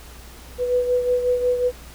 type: beating tone pair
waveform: sine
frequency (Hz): 493.9 / 499.4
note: B4 / B4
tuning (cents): 0 / +19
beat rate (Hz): 5.5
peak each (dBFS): -18 / -26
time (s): 0.58-1.72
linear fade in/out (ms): 50
effects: added 60 Hz sine -41 dBFS peak until 1.94 s + pink hiss -44 dBFS RMS until 1.94 s